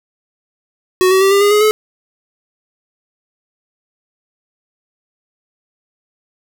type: tone with pitch steps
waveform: square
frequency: 370 / 379.3 / 388.8 / 398.6 / 408.6 / 418.9 / 429.5 Hz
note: F#4 / F#4 / G4 / G4 / G#4 / G#4 / A4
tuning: 0 / +43 / -14 / +29 / -28 / +15 / -42 cents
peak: -9 dBFS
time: 1.01-1.71 s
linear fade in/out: 0 ms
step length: 100 ms
effects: none